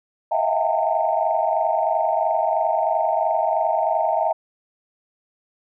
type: tone cluster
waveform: sine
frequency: 635 / 658 / 708 / 798 / 907 Hz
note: D#5 / E5 / F5 / G5 / A#5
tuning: +35 / -3 / +23 / +31 / -48 cents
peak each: -24 dBFS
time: 0.31-4.33 s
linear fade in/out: 10 ms
effects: tanh soft clip ceiling -6 dBFS